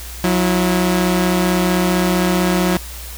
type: tone pair together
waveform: sawtooth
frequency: 182 / 328.4 Hz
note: F#3 / E4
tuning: -28 / -6 cents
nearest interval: minor seventh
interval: 1022 cents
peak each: -11 / -16 dBFS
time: 0.24-2.77 s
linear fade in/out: 0 ms
effects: added 60 Hz sine -31 dBFS peak until 3.17 s + white hiss -34 dBFS RMS until 3.17 s